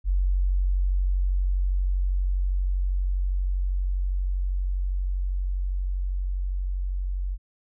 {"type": "tone with level ramp", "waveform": "sine", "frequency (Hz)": 46.25, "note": "F#1", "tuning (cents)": 0, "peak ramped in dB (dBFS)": [-19, -25], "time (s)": [0.04, 7.38], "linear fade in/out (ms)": 50, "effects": []}